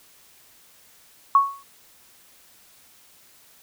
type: tone with exponential decay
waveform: sine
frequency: 1108.7 Hz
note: C#6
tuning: in tune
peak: -9 dBFS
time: 1.35-1.63 s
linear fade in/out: 2 ms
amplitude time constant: 60 ms
effects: white hiss -54 dBFS RMS until 3.62 s